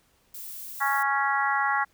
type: noise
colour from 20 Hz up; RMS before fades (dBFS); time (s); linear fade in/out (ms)
violet; -39; 0.34-1.03; 5
type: harmonic tone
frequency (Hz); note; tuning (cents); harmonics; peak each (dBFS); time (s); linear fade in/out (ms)
277.2; C#4; 0; 3 / 4 / 5 / 6 / 7; -27 / -28 / -29 / -30 / -30; 0.8-1.85; 20
effects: pink hiss -65 dBFS RMS until 1.93 s